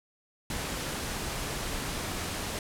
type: noise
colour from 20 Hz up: pink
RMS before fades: -34 dBFS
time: 0.5-2.59 s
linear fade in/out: 2 ms
effects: low-pass 12000 Hz 12 dB/octave